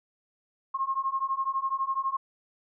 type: beating tone pair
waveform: sine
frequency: 1068 / 1080 Hz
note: C6 / C#6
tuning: +35 / -45 cents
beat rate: 12 Hz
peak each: -30 / -29 dBFS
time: 0.74-2.17 s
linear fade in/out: 10 ms
effects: none